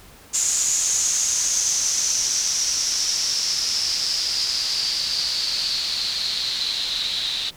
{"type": "noise with low-pass filter sweep", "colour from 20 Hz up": "blue", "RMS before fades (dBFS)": -23, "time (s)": [0.33, 7.51], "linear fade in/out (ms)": 20, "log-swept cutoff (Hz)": [7000, 3800], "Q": 7.4, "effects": ["pink hiss -47 dBFS RMS until 7.56 s"]}